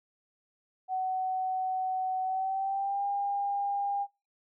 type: tone with pitch glide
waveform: sine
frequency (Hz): 750 to 803.8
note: F#5 to G5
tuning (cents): +23 to +43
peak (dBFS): -28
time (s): 0.88-4.07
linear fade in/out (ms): 50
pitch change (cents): +120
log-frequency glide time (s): 2.23-3.05
effects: noise-tail reverb RT60 0.3 s tail -26 dB re dry